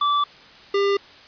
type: tone pair in turn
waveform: square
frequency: 1161 / 399.3 Hz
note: D6 / G4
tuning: -20 / +32 cents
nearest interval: octave + tritone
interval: 1848 cents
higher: first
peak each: -18 dBFS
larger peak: neither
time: 0.01-0.24 / 0.74-0.97 s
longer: neither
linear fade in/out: 5 ms
effects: white hiss -46 dBFS RMS until 1.27 s + resampled to 11025 Hz